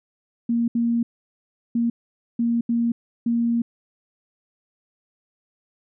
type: tone bursts at uneven times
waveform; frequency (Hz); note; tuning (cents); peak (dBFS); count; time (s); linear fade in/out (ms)
sine; 234.2; A#3; +8; -18; 6; 0.49-0.68 / 0.75-1.03 / 1.75-1.9 / 2.39-2.61 / 2.69-2.92 / 3.26-3.62; 5
effects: none